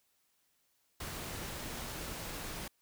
pink noise, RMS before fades -42 dBFS, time 1-2.68 s, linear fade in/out 5 ms, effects white hiss -75 dBFS RMS until 2.81 s

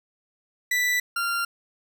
40% pulse tone pair in turn, 1975.5 / 1386.4 Hz, B6 / F6, 0 / -13 cents, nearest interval tritone, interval 613 cents, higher first, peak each -20 / -23 dBFS, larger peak first, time 0.71-1 / 1.16-1.45 s, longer neither, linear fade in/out 5 ms, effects none

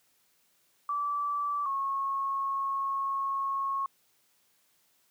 sine tone pair in turn, 1159 / 1094 Hz, D6 / C#6, -23 / -23 cents, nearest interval minor second, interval 100 cents, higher first, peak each -28 dBFS, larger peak neither, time 0.89-1.66 / 1.66-3.86 s, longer second, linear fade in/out 2 ms, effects white hiss -69 dBFS RMS until 5.1 s + high-pass 80 Hz 12 dB/octave

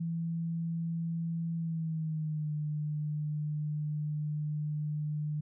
sine tone with pitch glide, 166.1 to 150.56 Hz, E3 to D3, +13 to +43 cents, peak -31 dBFS, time 0-5.41 s, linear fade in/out 10 ms, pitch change -170 cents, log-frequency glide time 1.56-2.53 s, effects none

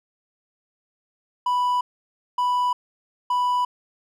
triangle tone bursts, 987.8 Hz, B5, in tune, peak -17 dBFS, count 3, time 1.46-3.65 s, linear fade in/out 5 ms, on 350 ms, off 570 ms, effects none

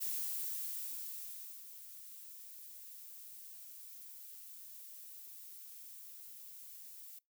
violet noise with ADSR envelope, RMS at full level -38 dBFS, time 0-7.19 s, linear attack 23 ms, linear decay 1600 ms, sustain -14 dB, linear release 8 ms, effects noise-tail reverb RT60 0.2 s tail -24 dB re dry

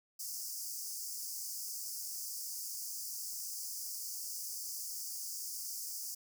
pink high-pass noise, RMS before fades -42 dBFS, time 0.19-6.15 s, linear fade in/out 10 ms, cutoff 4800 Hz, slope 96 dB/octave, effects none

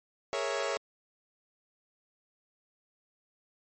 sawtooth chord, A# half-diminished seventh, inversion third, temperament equal, 415.3 / 466.2 / 554.4 / 659.3 Hz, G#4 / A#4 / C#5 / E5, 0 / 0 / 0 / 0 cents, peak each -33 / -33 / -30 / -33 dBFS, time 0.33-0.77 s, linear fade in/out 0 ms, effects MP3 32 kbps

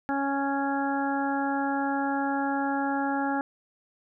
harmonic tone, 277.2 Hz, C#4, in tune, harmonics 1 / 2 / 3 / 4 / 5 / 6, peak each -28 / -36 / -29 / -42 / -35 / -36 dBFS, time 0.09-3.41 s, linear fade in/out 0 ms, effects none

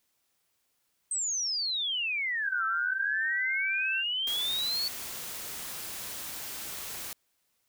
sine exponential two-way sweep, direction down then up, 8372 to 1307 to 4494 Hz, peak -28 dBFS, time 1.11-4.88 s, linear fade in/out 2 ms, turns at 2.65 s
sine tone, 1557 Hz, G6, 12 cents flat, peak -31 dBFS, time 2.43-4.04 s, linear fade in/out 50 ms
white noise, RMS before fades -39 dBFS, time 4.27-7.13 s, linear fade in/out 2 ms
effects white hiss -75 dBFS RMS until 7.68 s

